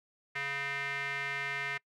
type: tone with band-pass filter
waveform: square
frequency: 140 Hz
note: C#3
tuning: 18 cents sharp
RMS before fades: -36 dBFS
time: 0.35-1.78 s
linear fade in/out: 10 ms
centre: 2000 Hz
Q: 4.3
effects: noise-tail reverb RT60 0.1 s tail -24 dB re dry